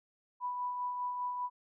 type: tone with tremolo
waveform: sine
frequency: 987.8 Hz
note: B5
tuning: in tune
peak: -32 dBFS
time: 0.4-1.5 s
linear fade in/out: 50 ms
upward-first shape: sine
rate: 5 Hz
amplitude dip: 35%
effects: none